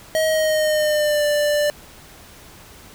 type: tone with pitch glide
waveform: square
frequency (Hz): 633 to 590.6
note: D#5 to D5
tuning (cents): +30 to +10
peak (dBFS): -17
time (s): 0.15-1.7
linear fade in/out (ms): 0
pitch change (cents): -120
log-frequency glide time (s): 0.27-1.24
effects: pink hiss -44 dBFS RMS until 2.94 s